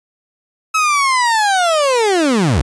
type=linear sweep; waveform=30% pulse; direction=down; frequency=1297 to 52.8 Hz; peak=-9 dBFS; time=0.74-2.62 s; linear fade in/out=10 ms; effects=resampled to 22050 Hz